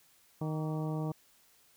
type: harmonic tone with a mistuned harmonic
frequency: 155.56 Hz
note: D#3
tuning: in tune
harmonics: 1 / 2 / 3 / 4 / 5 / 6 / 7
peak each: -33 / -39 / -43 / -45 / -47 / -49 / -50 dBFS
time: 0.41-1.12 s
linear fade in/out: 5 ms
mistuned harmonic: 7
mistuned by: +80 cents
effects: white hiss -65 dBFS RMS until 1.76 s